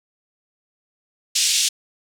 white band-pass noise, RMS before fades -19 dBFS, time 1.35-1.69 s, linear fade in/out 10 ms, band 2800 to 7900 Hz, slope 24 dB/octave, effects none

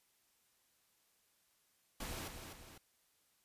pink noise with echo, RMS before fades -44 dBFS, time 2-2.28 s, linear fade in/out 5 ms, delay 250 ms, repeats 2, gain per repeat -6 dB, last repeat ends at 2.78 s, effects white hiss -75 dBFS RMS until 3.44 s + resampled to 32000 Hz

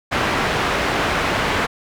white low-pass noise, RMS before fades -20 dBFS, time 0.11-1.67 s, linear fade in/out 20 ms, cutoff 1800 Hz, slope 12 dB/octave, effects none

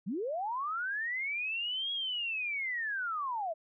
sine linear two-way sweep, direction up then down, 160 to 3322 to 615 Hz, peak -32 dBFS, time 0.06-3.54 s, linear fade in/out 20 ms, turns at 1.92 s, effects none

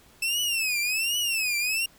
sawtooth tone with vibrato, 2637 Hz, E7, in tune, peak -21 dBFS, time 0.22-1.86 s, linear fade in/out 5 ms, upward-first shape triangle, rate 1.3 Hz, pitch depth 210 cents each way, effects pink hiss -56 dBFS RMS until 1.98 s

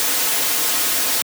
white noise with comb filter, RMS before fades -19 dBFS, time 0-1.22 s, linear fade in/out 0 ms, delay 5.1 ms, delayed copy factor -0.7, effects high-pass 200 Hz 12 dB/octave

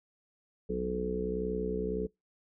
harmonic tone with a mistuned harmonic, 61.74 Hz, B1, in tune, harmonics 1 / 3 / 4 / 5 / 6 / 7 / 8, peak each -40 / -36 / -43 / -43 / -42 / -33 / -45 dBFS, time 0.69-2.07 s, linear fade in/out 10 ms, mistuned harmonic 8, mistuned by +32 cents, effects noise-tail reverb RT60 0.2 s tail -26 dB re dry

